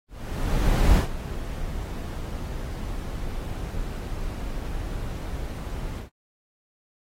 brown noise with ADSR envelope, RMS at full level -17 dBFS, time 0.08-6.1 s, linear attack 880 ms, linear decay 120 ms, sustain -14 dB, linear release 120 ms, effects AAC 48 kbps

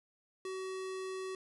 square tone, 377.5 Hz, F#4, 35 cents sharp, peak -39 dBFS, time 0.45-1.35 s, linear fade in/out 2 ms, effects resampled to 24000 Hz

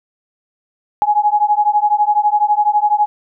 sine beating tone pair, 830.6 / 842.6 Hz, G#5 / G#5, 0 / +25 cents, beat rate 12 Hz, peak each -14 dBFS, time 1.02-3.06 s, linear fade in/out 0 ms, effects none

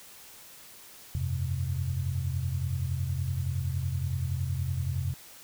sine chord, F suspended second, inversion none, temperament equal, 87.31 / 98 / 130.81 Hz, F2 / G2 / C3, 0 / 0 / 0 cents, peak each -31 / -35 / -31 dBFS, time 1.15-5.14 s, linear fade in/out 0 ms, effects white hiss -50 dBFS RMS until 5.43 s

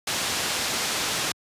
white low-pass noise, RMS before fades -27 dBFS, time 0.07-1.32 s, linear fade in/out 5 ms, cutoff 6300 Hz, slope 12 dB/octave, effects high-pass 80 Hz 12 dB/octave + resampled to 32000 Hz

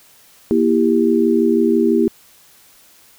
sine chord, E diminished, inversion second, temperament just, 237.3 / 329.6 / 395.6 Hz, Bb3 / E4 / G4, +31 / 0 / +16 cents, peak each -16 dBFS, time 0.51-2.08 s, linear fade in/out 0 ms, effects white hiss -49 dBFS RMS until 3.18 s

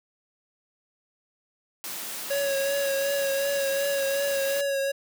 white high-pass noise, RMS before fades -35 dBFS, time 1.84-4.61 s, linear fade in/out 0 ms, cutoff 150 Hz, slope 24 dB/octave
square tone with vibrato, 554.4 Hz, C#5, in tune, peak -25 dBFS, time 2.3-4.92 s, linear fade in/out 10 ms, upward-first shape triangle, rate 2.7 Hz, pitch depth 31 cents each way
effects none

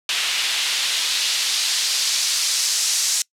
white noise with band-pass filter sweep, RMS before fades -21 dBFS, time 0.09-3.22 s, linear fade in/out 2 ms, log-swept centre 2900 to 6000 Hz, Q 1.4, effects noise-tail reverb RT60 0.1 s tail -24 dB re dry + low-pass 12000 Hz 12 dB/octave

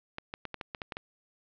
clicks, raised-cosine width 0.3 ms, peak -20 dBFS, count 9, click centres 0.184 / 0.339 / 0.453 / 0.543 / 0.612 / 0.748 / 0.818 / 0.922 / 0.969 s, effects low-pass 4000 Hz 12 dB/octave

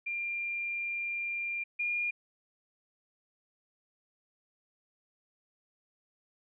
sine tone pair in turn, 2390 / 2418 Hz, D7 / D7, +30 / +50 cents, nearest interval unison, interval 20 cents, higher second, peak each -32 / -29 dBFS, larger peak second, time 0.06-1.64 / 1.79-2.11 s, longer first, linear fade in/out 10 ms, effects none

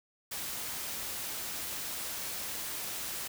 white noise, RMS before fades -38 dBFS, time 0.31-3.28 s, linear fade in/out 10 ms, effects none

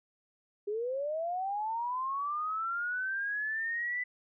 sine linear sweep, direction up, 400.2 to 2000 Hz, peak -31 dBFS, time 0.67-4.04 s, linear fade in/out 10 ms, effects none

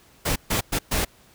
pink noise bursts at uneven times, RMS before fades -23 dBFS, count 4, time 0.25-0.36 / 0.5-0.61 / 0.72-0.79 / 0.91-1.05 s, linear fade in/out 10 ms, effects pink hiss -55 dBFS RMS until 1.34 s

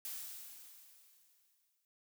blue noise with exponential decay, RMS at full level -42 dBFS, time 0.05-1.85 s, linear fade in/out 1 ms, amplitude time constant 390 ms, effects none

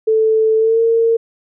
sine tone with pitch glide, 440 to 457.1 Hz, A4 to A#4, 0 to -34 cents, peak -10 dBFS, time 0.07-1.17 s, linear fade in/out 10 ms, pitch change +66 cents, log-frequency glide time 0.57-0.81 s, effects none

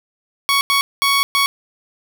15% pulse tone bursts at uneven times, 1115 Hz, C#6, 10 cents sharp, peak -7 dBFS, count 4, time 0.49-0.61 / 0.7-0.81 / 1.02-1.23 / 1.35-1.46 s, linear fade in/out 0 ms, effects none

